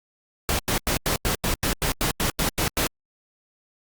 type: noise bursts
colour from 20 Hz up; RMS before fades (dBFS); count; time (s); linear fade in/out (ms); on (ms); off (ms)
pink; -23; 13; 0.49-2.869; 0; 99; 91
effects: Opus 48 kbps